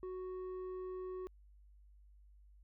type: tone with low-pass filter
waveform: square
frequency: 370 Hz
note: F#4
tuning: in tune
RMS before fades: -44 dBFS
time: 0.03-1.27 s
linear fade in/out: 0 ms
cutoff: 760 Hz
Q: 3.3
effects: added 50 Hz sine -59 dBFS peak until 2.63 s